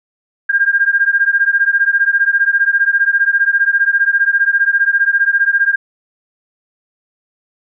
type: beating tone pair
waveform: sine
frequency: 1600 / 1615 Hz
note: G6 / G#6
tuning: +35 / -49 cents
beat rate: 15 Hz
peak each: -13 dBFS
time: 0.49-5.76 s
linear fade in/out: 10 ms
effects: none